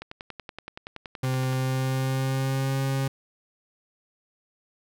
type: click train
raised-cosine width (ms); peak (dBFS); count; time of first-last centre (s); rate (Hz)
0.3; -21; 17; 0.02-1.529; 10.6
type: tone with pitch glide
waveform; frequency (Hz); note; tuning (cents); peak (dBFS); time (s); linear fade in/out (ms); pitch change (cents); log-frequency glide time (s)
40% pulse; 130 to 135.13; C3 to C#3; -11 to -44; -23; 1.23-3.08; 5; +67; 1.51-2.79
effects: none